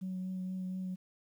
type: tone with vibrato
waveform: sine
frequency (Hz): 185.7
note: F#3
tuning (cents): +7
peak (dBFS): -34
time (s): 0.01-0.96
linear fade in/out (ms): 20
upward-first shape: triangle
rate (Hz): 4.2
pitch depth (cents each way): 15
effects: tanh soft clip ceiling -32 dBFS + 11-bit